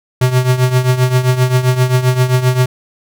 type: tone with tremolo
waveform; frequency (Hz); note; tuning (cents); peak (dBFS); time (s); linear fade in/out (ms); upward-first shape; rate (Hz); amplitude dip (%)
square; 127.1; C3; -50; -7; 0.21-2.66; 5; triangle; 7.6; 80
effects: none